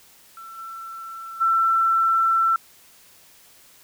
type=tone with level steps; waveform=sine; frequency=1341 Hz; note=E6; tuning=29 cents sharp; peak=-37 / -33 / -16 dBFS; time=0.37-2.56 s; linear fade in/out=2 ms; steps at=0.57 / 1.4 s; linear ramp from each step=20 ms; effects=white hiss -52 dBFS RMS until 3.83 s